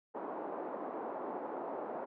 white band-pass noise, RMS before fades -41 dBFS, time 0.14-2.06 s, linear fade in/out 20 ms, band 260 to 910 Hz, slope 24 dB/octave, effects none

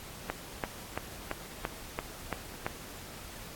click train, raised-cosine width 0.5 ms, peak -16 dBFS, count 8, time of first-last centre 0.3-2.665 s, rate 2.96 Hz, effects pink hiss -46 dBFS RMS until 3.55 s + AAC 64 kbps

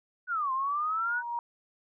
sine exponential two-way sweep, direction down then up, 1508 to 1034 to 1508 Hz, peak -27 dBFS, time 0.27-1.23 s, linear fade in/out 50 ms, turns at 0.52 s
sine tone with exponential growth, 947 Hz, A#5, 27 cents sharp, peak -28 dBFS, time 0.51-1.39 s, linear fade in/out 1 ms, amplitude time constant 190 ms
effects none

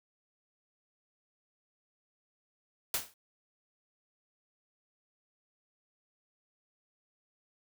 white noise with exponential decay, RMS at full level -28 dBFS, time 2.94-3.14 s, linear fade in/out 2 ms, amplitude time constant 42 ms, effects none

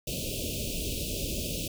pink band-stop noise, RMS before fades -33 dBFS, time 0.07-1.68 s, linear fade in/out 5 ms, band 630 to 2500 Hz, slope 96 dB/octave, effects none

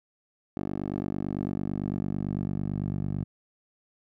10% pulse tone with band-pass filter sweep, 48.95 Hz, G1, 2 cents flat, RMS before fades -31 dBFS, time 0.57-3.24 s, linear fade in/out 0 ms, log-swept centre 340 to 140 Hz, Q 1.2, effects none

